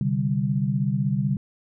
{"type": "chord", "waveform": "sine", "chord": "C suspended second", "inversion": "none", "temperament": "equal", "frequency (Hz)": [130.81, 146.83, 196], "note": ["C3", "D3", "G3"], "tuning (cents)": [0, 0, 0], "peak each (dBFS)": -25, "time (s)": [0.01, 1.37], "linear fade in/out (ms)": 2, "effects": []}